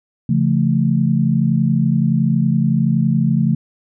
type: chord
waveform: sine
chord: Db augmented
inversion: none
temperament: equal with one note detuned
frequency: 138.59 / 170.33 / 220 Hz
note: Db3 / F3 / A3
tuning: 0 / -43 / 0 cents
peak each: -17 dBFS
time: 0.29-3.55 s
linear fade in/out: 5 ms
effects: none